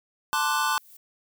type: noise with exponential growth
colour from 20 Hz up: violet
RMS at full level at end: -47 dBFS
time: 0.32-0.97 s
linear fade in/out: 5 ms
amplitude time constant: 140 ms
type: chord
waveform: square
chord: D dominant seventh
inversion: second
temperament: equal with one note detuned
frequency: 880 / 1046.5 / 1174.7 / 1487.7 Hz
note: A5 / C6 / D6 / F#6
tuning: 0 / 0 / 0 / +9 cents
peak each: -29 dBFS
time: 0.33-0.78 s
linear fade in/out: 0 ms
effects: none